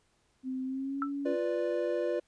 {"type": "tone with pitch glide", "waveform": "sine", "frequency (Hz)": [259.7, 281.6], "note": ["C4", "C#4"], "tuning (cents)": [-13, 27], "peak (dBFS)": -32, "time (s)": [0.43, 1.37], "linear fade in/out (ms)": 50, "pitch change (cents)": 140, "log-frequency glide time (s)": [0.64, 1.06]}
{"type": "tone with exponential decay", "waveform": "sine", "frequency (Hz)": 1325, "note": "E6", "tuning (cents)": 9, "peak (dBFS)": -26, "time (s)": [1.02, 1.12], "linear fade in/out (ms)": 1, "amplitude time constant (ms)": 20}
{"type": "chord", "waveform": "triangle", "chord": "B diminished", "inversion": "second", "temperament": "equal", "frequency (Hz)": [349.2, 493.9, 587.3], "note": ["F4", "B4", "D5"], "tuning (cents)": [0, 0, 0], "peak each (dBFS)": -31, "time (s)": [1.25, 2.2], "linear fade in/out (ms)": 10}
{"effects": ["pink hiss -71 dBFS RMS until 2.27 s", "resampled to 22050 Hz"]}